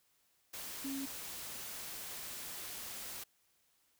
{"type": "tone in noise", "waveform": "sine", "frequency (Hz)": 272.3, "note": "C#4", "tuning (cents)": -31, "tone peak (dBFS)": -38, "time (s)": [0.84, 1.06], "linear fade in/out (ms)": 10, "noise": "white", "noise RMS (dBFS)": -45, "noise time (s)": [0.53, 3.24], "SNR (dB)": 4, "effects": ["white hiss -74 dBFS RMS until 3.99 s"]}